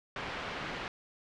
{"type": "low-pass noise", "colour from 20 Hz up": "white", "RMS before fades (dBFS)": -39, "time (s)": [0.16, 0.88], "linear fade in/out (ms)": 2, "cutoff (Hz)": 2200, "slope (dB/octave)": 12, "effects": ["low-pass 5000 Hz 12 dB/octave"]}